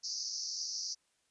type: band-pass noise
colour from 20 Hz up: white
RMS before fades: -39 dBFS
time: 0.03-0.95 s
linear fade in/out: 20 ms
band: 4600 to 6100 Hz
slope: 96 dB/octave
effects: white hiss -75 dBFS RMS until 1.3 s + resampled to 22050 Hz